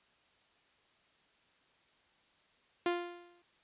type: tone with exponential decay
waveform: sawtooth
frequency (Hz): 349.2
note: F4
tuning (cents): 0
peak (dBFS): -24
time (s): 2.86-3.42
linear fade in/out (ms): 2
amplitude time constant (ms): 120
effects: white hiss -69 dBFS RMS until 3.63 s + resampled to 8000 Hz